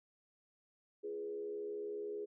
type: tone with frequency modulation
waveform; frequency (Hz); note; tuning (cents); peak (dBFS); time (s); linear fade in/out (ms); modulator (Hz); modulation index
sine; 415.8; G#4; +2; -39; 1.03-2.26; 20; 75; 0.6
effects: none